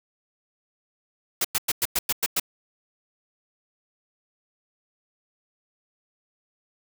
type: noise bursts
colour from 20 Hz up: white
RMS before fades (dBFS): -23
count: 8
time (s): 1.41-2.398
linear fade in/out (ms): 5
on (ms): 36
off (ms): 100
effects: none